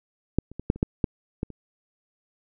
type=clicks; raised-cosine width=3 ms; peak=-7 / -29 / -20 / -6 / -26 / -8 / -8 / -14 / -27 dBFS; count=9; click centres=0.386 / 0.516 / 0.596 / 0.701 / 0.76 / 0.829 / 1.042 / 1.431 / 1.503 s; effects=none